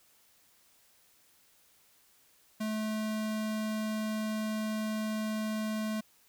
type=tone; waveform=square; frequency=216.3 Hz; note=A3; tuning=29 cents flat; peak=-32 dBFS; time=2.6-6.01 s; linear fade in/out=10 ms; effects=white hiss -65 dBFS RMS until 6.28 s